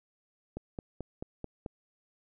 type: click train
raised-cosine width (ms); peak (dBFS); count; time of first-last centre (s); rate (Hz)
2; -24; 6; 0.57-1.662; 4.58
effects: none